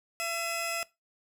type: tone pair together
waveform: 15% pulse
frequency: 673 / 2549 Hz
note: E5 / D#7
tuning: +36 / +41 cents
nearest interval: octave + major seventh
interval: 2305 cents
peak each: -27 dBFS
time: 0.2-0.83 s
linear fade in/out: 0 ms
effects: noise-tail reverb RT60 0.2 s tail -19 dB re dry